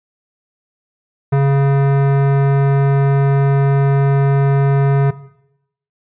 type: tone with hard clipping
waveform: sine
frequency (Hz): 138.59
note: C#3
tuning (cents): 0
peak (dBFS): -12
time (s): 1.32-5.11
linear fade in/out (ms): 10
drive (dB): 17
effects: noise-tail reverb RT60 0.8 s tail -17 dB re dry + resampled to 8000 Hz